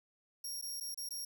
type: tone with dropouts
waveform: 20% pulse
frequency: 5588 Hz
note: F8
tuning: in tune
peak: -34 dBFS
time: 0.44-1.25 s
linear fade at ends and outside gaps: 5 ms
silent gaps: 0.614-0.624 / 0.801-0.808 / 0.945-0.975 / 1.09-1.107 s
effects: none